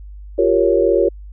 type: chord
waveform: sine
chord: G half-diminished seventh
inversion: third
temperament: equal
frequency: 349.2 / 392 / 466.2 / 554.4 Hz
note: F4 / G4 / Bb4 / Db5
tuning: 0 / 0 / 0 / 0 cents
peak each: -17 dBFS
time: 0.38-1.09 s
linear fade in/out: 10 ms
effects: added 50 Hz sine -32 dBFS peak until 1.32 s